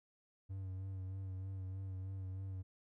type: tone with vibrato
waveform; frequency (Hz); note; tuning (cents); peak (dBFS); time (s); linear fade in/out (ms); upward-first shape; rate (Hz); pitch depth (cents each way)
triangle; 95; F#2; +46; -39; 0.49-2.63; 20; sine; 3.2; 30
effects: none